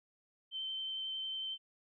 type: tone with vibrato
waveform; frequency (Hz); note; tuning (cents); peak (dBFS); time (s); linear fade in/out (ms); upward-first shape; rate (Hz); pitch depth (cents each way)
sine; 3098; G7; -21; -37; 0.51-1.58; 50; sine; 11; 11
effects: none